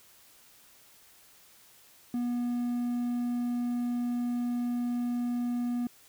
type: tone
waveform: triangle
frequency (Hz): 242.1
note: B3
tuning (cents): -34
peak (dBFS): -26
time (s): 2.14-5.87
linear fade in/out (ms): 2
effects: white hiss -58 dBFS RMS until 6.08 s